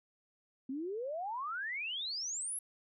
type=exponential sweep; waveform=sine; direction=up; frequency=253.3 to 11360 Hz; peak=-36 dBFS; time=0.69-2.59 s; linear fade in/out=5 ms; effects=none